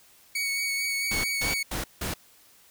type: tone with vibrato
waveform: sawtooth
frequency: 2232 Hz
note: C#7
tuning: 11 cents sharp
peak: -23 dBFS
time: 0.35-1.63 s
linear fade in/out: 5 ms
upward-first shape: sine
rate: 4.5 Hz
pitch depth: 16 cents each way
type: noise bursts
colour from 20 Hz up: pink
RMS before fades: -31 dBFS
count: 4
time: 1.11-2.14 s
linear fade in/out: 5 ms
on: 130 ms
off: 170 ms
effects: white hiss -57 dBFS RMS until 2.7 s